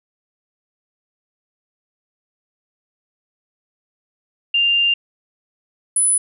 sine tone pair in turn, 2794 / 9997 Hz, F7 / D#9, 0 / +7 cents, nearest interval octave + minor seventh, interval 2207 cents, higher second, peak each -13 / -13 dBFS, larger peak neither, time 4.54-4.94 / 5.96-6.18 s, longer first, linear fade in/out 5 ms, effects none

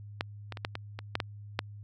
clicks, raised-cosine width 0.3 ms, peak -13 / -22 / -24 / -14 / -19 / -23 / -12 / -14 / -11 dBFS, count 9, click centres 0.209 / 0.523 / 0.572 / 0.649 / 0.754 / 0.99 / 1.154 / 1.202 / 1.591 s, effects added 103 Hz sine -43 dBFS peak until 1.83 s

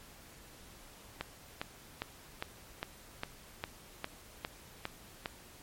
click train, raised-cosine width 0.3 ms, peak -19 dBFS, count 11, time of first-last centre 1.21-5.259 s, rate 2.47 Hz, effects pink hiss -55 dBFS RMS until 5.62 s + MP3 64 kbps

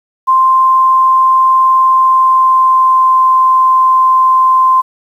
sine tone with pitch glide, 1046.5 to 1040.5 Hz, C6 to C6, 0 to -10 cents, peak -5 dBFS, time 0.27-4.82 s, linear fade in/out 20 ms, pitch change -10 cents, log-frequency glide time 1.88-3.17 s, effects 7-bit

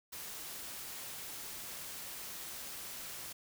white noise, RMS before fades -45 dBFS, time 0.12-3.33 s, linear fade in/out 10 ms, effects none

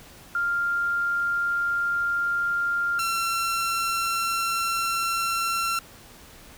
sine / sawtooth tone pair in turn, 1396.9 / 1355.6 Hz, F6 / E6, 0 / +48 cents, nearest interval minor second, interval 52 cents, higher first, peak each -22 / -20 dBFS, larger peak second, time 0.35-2.99 / 2.99-5.79 s, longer second, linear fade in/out 2 ms, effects pink hiss -48 dBFS RMS until 6.57 s

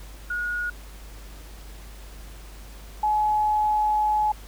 sine tone pair in turn, 1445 / 849.1 Hz, F#6 / G#5, -41 / +38 cents, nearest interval major sixth, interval 921 cents, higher first, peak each -25 / -19 dBFS, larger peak second, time 0.3-0.7 / 3.03-4.32 s, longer second, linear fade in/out 5 ms, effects added 50 Hz sine -40 dBFS peak until 4.47 s + pink hiss -48 dBFS RMS until 4.47 s

